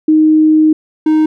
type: tone pair in turn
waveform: sine / triangle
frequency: 311.1 / 311.1 Hz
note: D#4 / D#4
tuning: 0 / 0 cents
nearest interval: unison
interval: 0 cents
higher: neither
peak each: -5 dBFS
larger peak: neither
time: 0.08-0.73 / 1.06-1.26 s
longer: first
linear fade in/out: 5 ms
effects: none